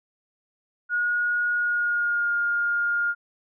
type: tone with pitch glide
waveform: sine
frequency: 1444 to 1414.3 Hz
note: F#6 to F6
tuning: -43 to +21 cents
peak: -21 dBFS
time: 0.89-3.15 s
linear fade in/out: 50 ms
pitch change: -36 cents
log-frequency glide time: 1.55-2.33 s
effects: none